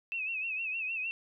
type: tone with vibrato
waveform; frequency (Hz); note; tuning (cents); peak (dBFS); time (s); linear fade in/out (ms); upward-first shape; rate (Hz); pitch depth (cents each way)
sine; 2616; E7; -14; -32; 0.12-1.11; 0; sine; 6.5; 81
effects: none